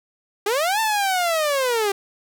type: linear two-way sweep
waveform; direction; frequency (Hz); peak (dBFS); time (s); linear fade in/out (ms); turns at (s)
sawtooth; up then down; 388.1 to 899 to 388.1; -15; 0.46-1.92; 5; 0.8
effects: none